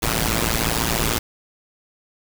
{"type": "noise with amplitude modulation", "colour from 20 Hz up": "pink", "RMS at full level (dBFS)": -17, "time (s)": [0.02, 1.19], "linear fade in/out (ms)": 10, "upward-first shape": "sine", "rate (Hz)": 114, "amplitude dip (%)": 100, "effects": []}